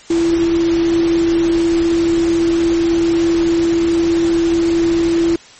sine tone in noise, 335.5 Hz, E4, 31 cents sharp, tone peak -11 dBFS, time 0.1-5.36 s, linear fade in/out 5 ms, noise pink, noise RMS -27 dBFS, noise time 0.1-5.36 s, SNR +13 dB, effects white hiss -41 dBFS RMS until 5.59 s + MP3 32 kbps

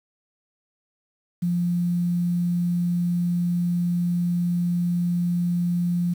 sine tone with quantisation, 174.61 Hz, F3, in tune, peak -20 dBFS, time 1.42-6.14 s, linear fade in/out 10 ms, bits 8, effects none

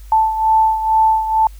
sine beating tone pair, 880 / 882.2 Hz, A5 / A5, 0 / +4 cents, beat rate 2.2 Hz, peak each -12 / -18 dBFS, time 0.12-1.47 s, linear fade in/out 2 ms, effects added 50 Hz sine -33 dBFS peak until 1.59 s + white hiss -50 dBFS RMS until 1.59 s

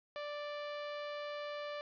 sawtooth tone, 587.3 Hz, D5, in tune, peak -36 dBFS, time 0.16-1.81 s, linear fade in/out 0 ms, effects resampled to 11025 Hz + 11-bit

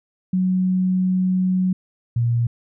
sine tone pair in turn, 185 / 118.23 Hz, F#3 / A#2, 0 / +25 cents, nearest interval minor sixth, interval 775 cents, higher first, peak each -16 dBFS, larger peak neither, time 0.33-1.73 / 2.16-2.47 s, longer first, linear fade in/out 5 ms, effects none

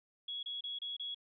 sine tone bursts, 3344 Hz, G#7, 11 cents sharp, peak -38 dBFS, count 5, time 0.28-1.146 s, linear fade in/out 5 ms, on 150 ms, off 29 ms, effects none

